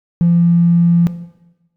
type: tone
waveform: triangle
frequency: 171.1 Hz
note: F3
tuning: 35 cents flat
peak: -5 dBFS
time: 0.21-1.07 s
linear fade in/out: 0 ms
effects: noise-tail reverb RT60 1.0 s tail -17 dB re dry + tanh soft clip ceiling -6 dBFS